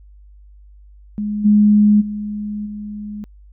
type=tone with level steps; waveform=sine; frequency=208.8 Hz; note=G#3; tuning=10 cents sharp; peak=-19 / -8 / -22 / -26 dBFS; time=1.18-3.24 s; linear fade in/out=0 ms; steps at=1.44 / 2 / 2.65 s; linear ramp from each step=20 ms; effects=added 50 Hz sine -41 dBFS peak until 3.52 s